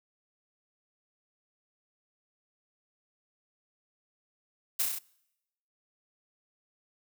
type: noise with echo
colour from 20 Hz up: blue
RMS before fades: -27 dBFS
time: 4.79-4.83 s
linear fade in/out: 10 ms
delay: 32 ms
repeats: 5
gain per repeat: -2 dB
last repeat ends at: 4.99 s
effects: noise-tail reverb RT60 0.9 s tail -25 dB re dry